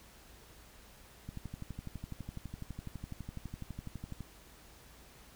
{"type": "click train", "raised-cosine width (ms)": 5, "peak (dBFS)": -29, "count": 36, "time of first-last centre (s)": [1.29, 4.207], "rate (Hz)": 12, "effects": ["added 57 Hz sine -62 dBFS peak until 5.35 s", "pink hiss -58 dBFS RMS until 5.35 s"]}